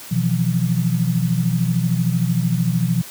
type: tone cluster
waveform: sine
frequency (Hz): 124.8 / 164.1 / 177.3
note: B2 / E3 / F3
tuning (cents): +19 / -8 / +26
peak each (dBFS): -20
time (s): 0.11-3.02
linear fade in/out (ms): 10
effects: white hiss -37 dBFS RMS until 3.1 s + high-pass 80 Hz 12 dB/octave